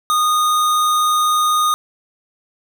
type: tone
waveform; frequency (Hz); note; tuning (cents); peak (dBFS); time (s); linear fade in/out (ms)
square; 1232; D#6; -17; -14; 0.1-1.74; 0
effects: none